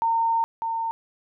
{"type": "tone pair in turn", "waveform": "sine", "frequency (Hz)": [914, 910], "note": ["A#5", "A#5"], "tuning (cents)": [-34, -42], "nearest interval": "unison", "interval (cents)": 8, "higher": "first", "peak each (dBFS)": [-19, -24], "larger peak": "first", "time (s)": [[0.02, 0.44], [0.62, 0.91]], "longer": "first", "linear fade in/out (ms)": 0, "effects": []}